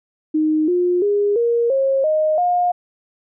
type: tone with pitch steps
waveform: sine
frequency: 310 / 356.1 / 409 / 469.9 / 539.7 / 620 / 712.2 Hz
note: D#4 / F4 / G#4 / A#4 / C#5 / D#5 / F5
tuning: -6 / +34 / -26 / +14 / -46 / -6 / +34 cents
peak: -14 dBFS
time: 0.34-2.72 s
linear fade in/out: 10 ms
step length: 340 ms
effects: none